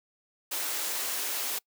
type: high-pass noise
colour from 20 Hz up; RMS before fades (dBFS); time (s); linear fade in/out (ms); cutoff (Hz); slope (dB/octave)
white; -32; 0.51-1.59; 10; 310; 24
effects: noise-tail reverb RT60 0.1 s tail -25 dB re dry